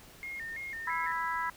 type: tone with vibrato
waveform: sine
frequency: 1975.5 Hz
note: B6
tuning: in tune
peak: -37 dBFS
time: 0.23-1.12 s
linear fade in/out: 0 ms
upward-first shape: square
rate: 3 Hz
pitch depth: 140 cents each way
type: harmonic tone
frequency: 329.6 Hz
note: E4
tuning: in tune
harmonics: 3 / 4 / 5 / 6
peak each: -33 / -37 / -37 / -39 dBFS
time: 0.87-1.5 s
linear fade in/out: 5 ms
effects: pink hiss -54 dBFS RMS until 1.56 s